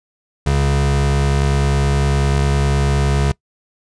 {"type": "tone pair together", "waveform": "square", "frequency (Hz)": [69.3, 139.12], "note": ["C#2", "C#3"], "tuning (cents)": [0, 7], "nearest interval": "octave", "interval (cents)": 1207, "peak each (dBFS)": -17, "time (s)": [0.46, 3.32], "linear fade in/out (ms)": 5, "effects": ["noise-tail reverb RT60 0.1 s tail -22 dB re dry", "resampled to 22050 Hz"]}